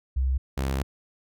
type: tone pair in turn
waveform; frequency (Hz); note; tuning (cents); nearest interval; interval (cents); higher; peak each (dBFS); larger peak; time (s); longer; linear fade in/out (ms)
sine / sawtooth; 65.41 / 67.13; C2 / C2; 0 / +45; unison; 45; second; -21; neither; 0.16-0.38 / 0.57-0.83; second; 10
effects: none